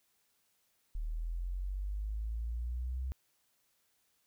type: linear sweep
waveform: sine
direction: up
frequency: 37.69 to 65.41 Hz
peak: -34 dBFS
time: 0.95-3.12 s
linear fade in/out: 0 ms
effects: white hiss -75 dBFS RMS until 4.26 s